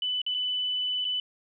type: tone with dropouts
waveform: sine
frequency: 2994 Hz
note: F#7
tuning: 20 cents sharp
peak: -26 dBFS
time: 0.02-1.2 s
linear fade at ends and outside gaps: 2 ms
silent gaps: 0.217-0.264 / 0.343-0.346 / 1.045-1.05 s
effects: none